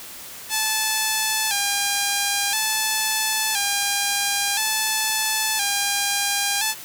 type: tone with vibrato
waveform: 5% pulse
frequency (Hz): 838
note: G#5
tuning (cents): +15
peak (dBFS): -8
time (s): 0.49-6.75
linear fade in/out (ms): 50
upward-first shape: square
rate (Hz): 0.49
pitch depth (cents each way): 68
effects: white hiss -38 dBFS RMS until 6.84 s